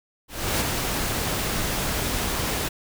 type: noise with ADSR envelope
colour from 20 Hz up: pink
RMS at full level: -22 dBFS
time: 0.28-2.69 s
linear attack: 320 ms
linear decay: 19 ms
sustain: -4 dB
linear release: 14 ms
effects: none